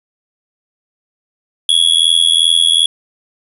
square tone with amplitude modulation, 3350 Hz, G#7, 14 cents sharp, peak -5 dBFS, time 1.69-2.86 s, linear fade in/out 2 ms, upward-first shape sine, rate 82.6 Hz, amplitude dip 100%, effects resampled to 32000 Hz + 7-bit

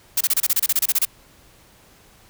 blue noise bursts, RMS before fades -18 dBFS, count 14, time 0.17-1.052 s, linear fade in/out 5 ms, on 37 ms, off 28 ms, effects pink hiss -52 dBFS RMS until 2.29 s

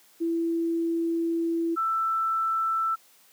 sine tone pair in turn, 333.2 / 1327.8 Hz, E4 / E6, +19 / +12 cents, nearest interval 2 octaves, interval 2393 cents, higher second, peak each -23 dBFS, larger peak neither, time 0.2-1.76 / 1.76-2.96 s, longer first, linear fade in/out 20 ms, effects white hiss -58 dBFS RMS until 3.32 s + high-pass 200 Hz 12 dB/octave

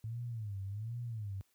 sine tone with vibrato, 108 Hz, A2, 32 cents flat, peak -37 dBFS, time 0.04-1.41 s, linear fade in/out 0 ms, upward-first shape sine, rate 1.3 Hz, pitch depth 190 cents each way, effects white hiss -75 dBFS RMS until 1.54 s + high-pass 60 Hz 12 dB/octave

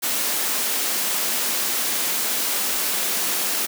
white high-pass noise, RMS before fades -23 dBFS, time 0.02-3.67 s, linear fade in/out 20 ms, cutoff 180 Hz, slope 48 dB/octave, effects none

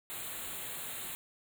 white band-stop noise, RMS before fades -41 dBFS, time 0.1-1.15 s, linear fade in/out 0 ms, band 4200 to 6900 Hz, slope 96 dB/octave, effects none

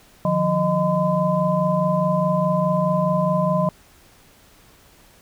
sine tone cluster, 153.3 / 178.1 / 619 / 1019 Hz, D#3 / F3 / D#5 / C6, -25 / +34 / -9 / -46 cents, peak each -25 / -21 / -21 / -24 dBFS, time 0.25-3.69 s, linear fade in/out 2 ms, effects pink hiss -52 dBFS RMS until 5.21 s

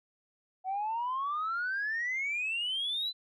sine exponential sweep, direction up, 740 to 4060 Hz, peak -29 dBFS, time 0.64-3.13 s, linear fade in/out 50 ms, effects tanh soft clip ceiling -27 dBFS

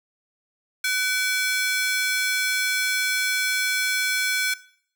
sawtooth ring-modulated tone, 1900 Hz, A#6, 33 cents sharp, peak -15 dBFS, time 0.84-4.54 s, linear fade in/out 5 ms, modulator 397 Hz, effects noise-tail reverb RT60 0.6 s tail -19 dB re dry

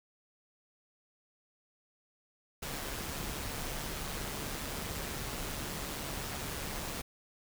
pink noise with amplitude modulation, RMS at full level -37 dBFS, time 2.62-7.02 s, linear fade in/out 10 ms, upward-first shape sine, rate 145 Hz, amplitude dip 40%, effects none

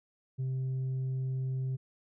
sine tone with tanh clipping, 130.81 Hz, C3, in tune, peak -31 dBFS, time 0.38-1.77 s, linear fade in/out 20 ms, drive 2 dB, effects none

